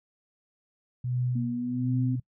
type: tone with tremolo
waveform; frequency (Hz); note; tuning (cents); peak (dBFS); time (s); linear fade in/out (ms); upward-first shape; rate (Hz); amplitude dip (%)
sine; 124.5; B2; +14; -24; 1.04-2.2; 5; sine; 1.3; 90
type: tone with pitch glide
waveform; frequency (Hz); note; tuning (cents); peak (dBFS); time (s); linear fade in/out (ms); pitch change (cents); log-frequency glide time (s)
sine; 238.1 to 256.7; A#3 to C4; +37 to -33; -28; 1.35-2.16; 10; +130; 1.46-1.94
effects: noise-tail reverb RT60 0.1 s tail -24 dB re dry